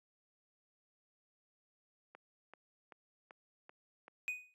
click train, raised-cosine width 0.5 ms, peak -37 dBFS, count 6, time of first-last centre 2.15-4.081 s, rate 2.59 Hz
triangle tone with exponential decay, 2489 Hz, D#7, in tune, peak -31 dBFS, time 4.28-4.54 s, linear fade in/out 0 ms, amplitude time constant 55 ms
effects high-pass 400 Hz 12 dB/octave + resampled to 32000 Hz

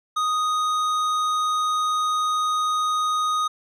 sine tone with tanh clipping, 1244.5 Hz, D#6, in tune, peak -22 dBFS, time 0.16-3.48 s, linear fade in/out 10 ms, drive 13 dB, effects none

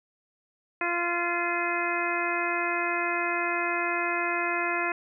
harmonic tone with a mistuned harmonic, 346.1 Hz, F4, 16 cents flat, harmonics 1 / 2 / 3 / 4 / 5 / 6 / 7, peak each -33 / -33 / -33 / -33 / -33 / -33 / -33 dBFS, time 0.81-4.92 s, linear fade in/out 2 ms, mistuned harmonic 7, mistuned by +68 cents, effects none

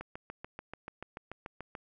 click train, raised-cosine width 0.5 ms, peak -26 dBFS, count 13, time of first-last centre 0.01-1.752 s, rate 6.89 Hz, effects none

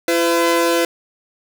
sawtooth tone pair together, 338.4 / 507 Hz, E4 / B4, +45 / +45 cents, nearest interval perfect fifth, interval 700 cents, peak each -13 dBFS, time 0.08-0.85 s, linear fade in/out 2 ms, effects 8-bit

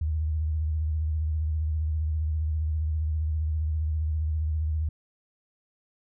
sine tone with vibrato, 77.78 Hz, D#2, in tune, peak -24 dBFS, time 0.01-4.89 s, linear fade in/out 5 ms, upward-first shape sine, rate 15 Hz, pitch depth 62 cents each way, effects none

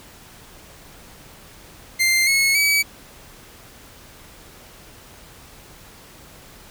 sawtooth tone with pitch steps, 2093 / 2186 / 2282 Hz, C7 / C#7 / C#7, 0 / -25 / +50 cents, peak -12 dBFS, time 1.99-2.83 s, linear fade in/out 20 ms, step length 280 ms, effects pink hiss -45 dBFS RMS until 6.7 s

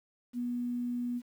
sine tone with quantisation, 243 Hz, B3, 28 cents flat, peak -31 dBFS, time 0.33-1.22 s, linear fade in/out 50 ms, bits 10, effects none

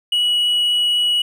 triangle tone with hard clipping, 2926 Hz, F#7, 20 cents flat, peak -15 dBFS, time 0.12-1.22 s, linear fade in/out 5 ms, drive 5 dB, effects none

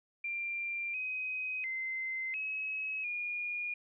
sine tone with pitch steps, 2376 / 2519 / 2070 / 2562 / 2432 Hz, D7 / D#7 / C7 / E7 / D#7, +20 / +21 / -19 / -50 / -40 cents, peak -34 dBFS, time 0.24-3.74 s, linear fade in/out 5 ms, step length 700 ms, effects none

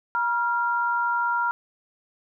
sine tone pair together, 957 / 1387.6 Hz, A#5 / F6, +45 / -12 cents, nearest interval tritone, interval 643 cents, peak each -24 dBFS, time 0.15-1.51 s, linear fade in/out 0 ms, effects none

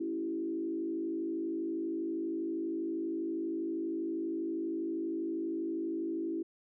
sine tone with frequency modulation, 329.6 Hz, E4, in tune, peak -32 dBFS, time 0-6.43 s, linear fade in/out 10 ms, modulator 52.5 Hz, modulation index 0.86, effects none

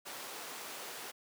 pink high-pass noise, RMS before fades -45 dBFS, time 0.05-1.12 s, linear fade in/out 20 ms, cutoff 440 Hz, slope 12 dB/octave, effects none

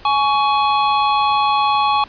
square tone pair together, 839.1 / 1120 Hz, G#5 / C#6, +18 / +18 cents, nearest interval perfect fourth, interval 500 cents, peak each -17 dBFS, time 0.05-2.04 s, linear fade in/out 2 ms, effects pink hiss -42 dBFS RMS until 2.08 s + resampled to 11025 Hz

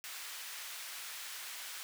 pink high-pass noise, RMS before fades -45 dBFS, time 0.04-1.83 s, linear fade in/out 0 ms, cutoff 1600 Hz, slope 12 dB/octave, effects none

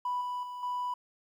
triangle tone with level steps, 987.8 Hz, B5, in tune, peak -26 / -30 / -36 / -28 dBFS, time 0.05-0.94 s, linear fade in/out 5 ms, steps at 0.21 / 0.43 / 0.63 s, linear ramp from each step 2 ms, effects tanh soft clip ceiling -26 dBFS + 11-bit

